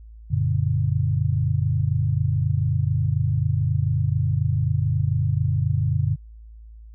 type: chord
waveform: sine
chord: Gb augmented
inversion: none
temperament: equal with one note detuned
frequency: 92.5 / 116.54 / 143.73 Hz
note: Gb2 / Bb2 / D3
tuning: 0 / 0 / -37 cents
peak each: -23 dBFS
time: 0.3-6.16 s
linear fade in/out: 20 ms
effects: added 55 Hz sine -40 dBFS peak until 6.94 s